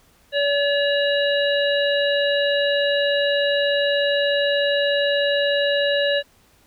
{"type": "harmonic tone with a mistuned harmonic", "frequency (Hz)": 570, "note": "C#5", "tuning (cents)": 48, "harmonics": [1, 3, 5, 7], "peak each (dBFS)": [-19, -24, -26, -27], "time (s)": [0.32, 6.23], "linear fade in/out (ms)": 50, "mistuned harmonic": 7, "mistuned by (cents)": -38, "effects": ["pink hiss -57 dBFS RMS until 6.66 s"]}